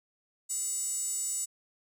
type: tone with high-pass filter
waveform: square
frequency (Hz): 415.3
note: G#4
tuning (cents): 0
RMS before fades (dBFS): -33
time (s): 0.49-1.46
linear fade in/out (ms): 20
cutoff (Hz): 7800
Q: 9.2
effects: none